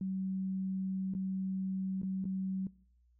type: tone with dropouts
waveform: sine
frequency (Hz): 189.9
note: F#3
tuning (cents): +45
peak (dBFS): -33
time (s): 0.01-2.67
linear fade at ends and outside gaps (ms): 2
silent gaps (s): 1.138-1.149 / 2.017-2.031 / 2.243-2.253
effects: noise-tail reverb RT60 0.6 s tail -22 dB re dry + added 60 Hz sine -65 dBFS peak until 3.19 s